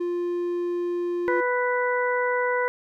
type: tone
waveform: triangle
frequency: 350.1 Hz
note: F4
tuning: 4 cents sharp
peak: -22 dBFS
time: 0-1.41 s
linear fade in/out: 10 ms
type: harmonic tone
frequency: 494.2 Hz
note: B4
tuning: 1 cent sharp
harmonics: 1 / 2 / 3 / 4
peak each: -24 / -27 / -29 / -30 dBFS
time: 1.28-2.68 s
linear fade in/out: 0 ms
effects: none